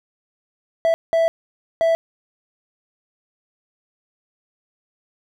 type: tone bursts at uneven times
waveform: triangle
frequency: 659.3 Hz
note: E5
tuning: in tune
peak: -12 dBFS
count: 3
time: 0.85-0.94 / 1.13-1.28 / 1.81-1.95 s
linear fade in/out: 0 ms
effects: none